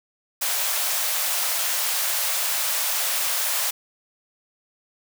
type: high-pass noise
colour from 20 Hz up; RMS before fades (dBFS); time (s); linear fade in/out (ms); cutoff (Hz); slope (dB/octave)
white; -24; 0.41-3.71; 10; 530; 48
effects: none